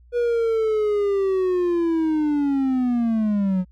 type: linear sweep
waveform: triangle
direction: down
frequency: 485.4 to 180 Hz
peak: -16 dBFS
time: 0.12-3.65 s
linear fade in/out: 50 ms
effects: added 60 Hz sine -48 dBFS peak until 3.71 s

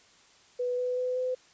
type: tone with pitch steps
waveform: sine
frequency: 494 / 498.6 / 503.2 / 507.9 Hz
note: B4 / B4 / B4 / B4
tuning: 0 / +16 / +32 / +48 cents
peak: -27 dBFS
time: 0.59-1.35 s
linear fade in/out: 10 ms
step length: 190 ms
effects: white hiss -59 dBFS RMS until 1.53 s + resampled to 16000 Hz

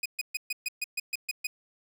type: tone bursts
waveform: sawtooth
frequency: 2489 Hz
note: D#7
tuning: in tune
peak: -25 dBFS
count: 10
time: 0.03-1.47 s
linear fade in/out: 5 ms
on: 27 ms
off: 130 ms
effects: none

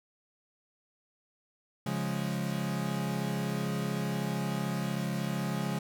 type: chord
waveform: 40% pulse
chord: Db major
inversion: none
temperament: equal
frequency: 138.59 / 174.61 / 207.7 Hz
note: Db3 / F3 / Ab3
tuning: 0 / 0 / 0 cents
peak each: -34 dBFS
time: 1.86-5.79 s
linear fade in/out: 5 ms
effects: none

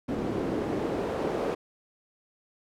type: noise with band-pass filter sweep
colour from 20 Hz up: pink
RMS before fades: -30 dBFS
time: 0.08-1.55 s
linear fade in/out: 10 ms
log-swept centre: 290 to 480 Hz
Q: 1.7
effects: none

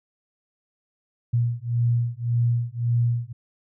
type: beating tone pair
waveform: sine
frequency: 118 / 119.8 Hz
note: A#2 / A#2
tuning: +22 / +48 cents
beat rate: 1.8 Hz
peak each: -23 dBFS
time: 1.33-3.33 s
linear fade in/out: 10 ms
effects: none

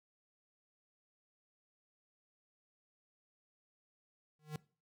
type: tone with exponential growth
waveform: square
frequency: 152.4 Hz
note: D#3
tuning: 36 cents flat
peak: -36 dBFS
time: 4.39-4.56 s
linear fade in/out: 2 ms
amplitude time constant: 35 ms
effects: noise-tail reverb RT60 0.4 s tail -21 dB re dry

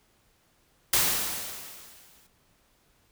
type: noise with exponential decay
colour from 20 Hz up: white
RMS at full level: -21 dBFS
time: 0.93-2.27 s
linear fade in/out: 5 ms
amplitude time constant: 290 ms
effects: pink hiss -66 dBFS RMS until 3.11 s

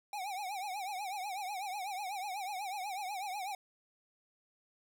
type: tone with vibrato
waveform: square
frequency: 783 Hz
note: G5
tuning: 2 cents flat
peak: -38 dBFS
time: 0.13-3.55 s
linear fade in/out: 2 ms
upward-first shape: triangle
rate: 8.1 Hz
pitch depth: 160 cents each way
effects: none

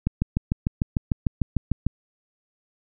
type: click train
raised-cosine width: 5 ms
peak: -9 dBFS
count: 13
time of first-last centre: 0.07-1.866 s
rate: 6.68 Hz
effects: none

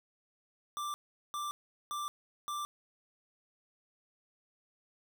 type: tone bursts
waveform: square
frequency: 1179 Hz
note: D6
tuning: 6 cents sharp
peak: -36 dBFS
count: 4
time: 0.77-2.65 s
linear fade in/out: 0 ms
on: 170 ms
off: 400 ms
effects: none

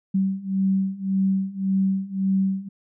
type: beating tone pair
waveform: sine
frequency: 191.4 / 193.2 Hz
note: G3 / G3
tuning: -41 / -25 cents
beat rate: 1.8 Hz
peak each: -24 / -22 dBFS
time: 0.14-2.69 s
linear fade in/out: 10 ms
effects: none

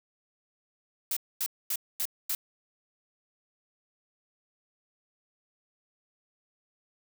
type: noise bursts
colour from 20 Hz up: blue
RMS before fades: -30 dBFS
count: 5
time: 1.11-2.35 s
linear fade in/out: 2 ms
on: 56 ms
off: 240 ms
effects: none

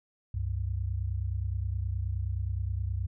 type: tone pair together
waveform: sine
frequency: 67.67 / 97.2 Hz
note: C#2 / G2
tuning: -41 / -14 cents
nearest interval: tritone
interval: 627 cents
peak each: -32 / -31 dBFS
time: 0.34-3.07 s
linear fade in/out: 5 ms
effects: none

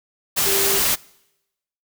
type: tone in noise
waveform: sine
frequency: 393.6 Hz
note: G4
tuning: 7 cents sharp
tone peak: -24 dBFS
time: 0.45-0.8 s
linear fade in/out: 20 ms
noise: white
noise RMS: -19 dBFS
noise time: 0.36-0.96 s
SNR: -8 dB
effects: noise-tail reverb RT60 0.9 s tail -24 dB re dry

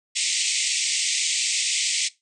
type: band-pass noise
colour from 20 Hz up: white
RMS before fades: -24 dBFS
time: 0.15-2.09 s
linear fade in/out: 20 ms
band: 2000 to 8600 Hz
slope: 96 dB/octave
effects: noise-tail reverb RT60 0.2 s tail -19 dB re dry

